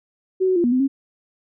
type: tone with pitch steps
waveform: sine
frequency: 375.4 / 372.2 / 345.3 / 241.6 / 255.2 / 272 Hz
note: F#4 / F#4 / F4 / B3 / C4 / C#4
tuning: +25 / +10 / -20 / -38 / -43 / -33 cents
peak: -15 dBFS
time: 0.4-0.88 s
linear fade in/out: 20 ms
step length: 80 ms
effects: none